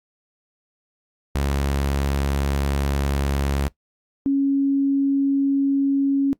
sawtooth / sine tone pair in turn, 69.7 / 276.3 Hz, C#2 / C#4, +10 / -6 cents, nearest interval 2 octaves, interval 2384 cents, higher second, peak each -16 dBFS, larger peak neither, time 1.35-3.68 / 4.26-6.33 s, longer first, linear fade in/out 0 ms, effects noise-tail reverb RT60 0.1 s tail -20 dB re dry + AAC 64 kbps

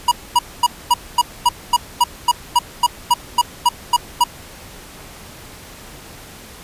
square tone bursts, 965 Hz, B5, 40 cents flat, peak -10 dBFS, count 16, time 0.08-4.24 s, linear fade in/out 5 ms, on 35 ms, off 240 ms, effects pink hiss -38 dBFS RMS until 6.63 s + resampled to 32000 Hz

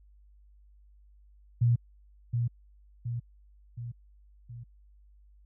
sine tone with echo, 119 Hz, A#2, 36 cents sharp, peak -20 dBFS, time 1.61-1.76 s, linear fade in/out 10 ms, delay 720 ms, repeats 4, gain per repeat -5 dB, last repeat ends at 4.64 s, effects added 50 Hz sine -55 dBFS peak until 5.45 s

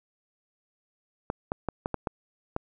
clicks, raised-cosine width 1 ms, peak -14 dBFS, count 7, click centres 1.301 / 1.519 / 1.687 / 1.859 / 1.943 / 2.072 / 2.564 s, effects none

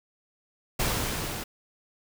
pink noise with level ramp, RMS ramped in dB -26 to -35 dBFS, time 0.79-1.44 s, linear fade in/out 10 ms, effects none

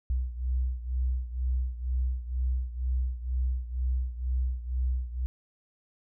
sine beating tone pair, 62.3 / 64.4 Hz, B1 / C2, +16 / -27 cents, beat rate 2.1 Hz, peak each -28 / -32 dBFS, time 0.1-5.26 s, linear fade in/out 0 ms, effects none

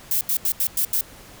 violet noise bursts at uneven times, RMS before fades -21 dBFS, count 6, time 0.11-0.21 / 0.29-0.37 / 0.45-0.52 / 0.6-0.67 / 0.77-0.85 / 0.93-1.01 s, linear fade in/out 2 ms, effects pink hiss -45 dBFS RMS until 1.4 s

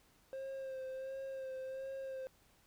triangle tone with vibrato, 530 Hz, C5, 22 cents sharp, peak -39 dBFS, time 0.33-2.27 s, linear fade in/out 0 ms, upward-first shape sine, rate 1.4 Hz, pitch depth 26 cents each way, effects pink hiss -69 dBFS RMS until 2.66 s

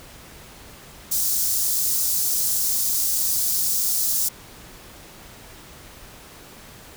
white high-pass noise, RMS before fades -22 dBFS, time 1.11-4.29 s, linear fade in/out 10 ms, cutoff 5000 Hz, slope 24 dB/octave, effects pink hiss -44 dBFS RMS until 6.96 s

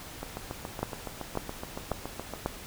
two click trains, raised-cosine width 1 ms, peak -14 / -21 dBFS, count 4 / 16, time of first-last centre 0.83-2.46 / 0.23-2.337 s, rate 1.84 / 7.12 Hz, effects pink hiss -44 dBFS RMS until 2.66 s

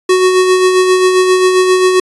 square tone with tremolo, 370 Hz, F#4, in tune, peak -6 dBFS, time 0.09-2 s, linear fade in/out 5 ms, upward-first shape sine, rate 7.5 Hz, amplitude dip 40%, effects resampled to 24000 Hz

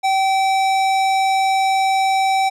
sine tone with hard clipping, 771 Hz, G5, 29 cents flat, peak -16 dBFS, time 0.03-2.5 s, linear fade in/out 20 ms, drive 16 dB, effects none

